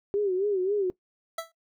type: tone with vibrato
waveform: sine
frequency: 390 Hz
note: G4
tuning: 9 cents flat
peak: -23 dBFS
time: 0.14-0.9 s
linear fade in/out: 0 ms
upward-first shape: sine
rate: 3.7 Hz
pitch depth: 120 cents each way
type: tone with exponential decay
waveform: 25% pulse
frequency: 659.3 Hz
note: E5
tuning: in tune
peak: -24 dBFS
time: 1.38-1.52 s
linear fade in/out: 5 ms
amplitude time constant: 29 ms
effects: noise-tail reverb RT60 0.1 s tail -19 dB re dry